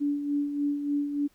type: tone with tremolo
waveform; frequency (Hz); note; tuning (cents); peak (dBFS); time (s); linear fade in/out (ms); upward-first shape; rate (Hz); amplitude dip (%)
sine; 288.3; D4; -32; -23; 0-1.28; 20; sine; 3.4; 55
effects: pink hiss -65 dBFS RMS until 1.34 s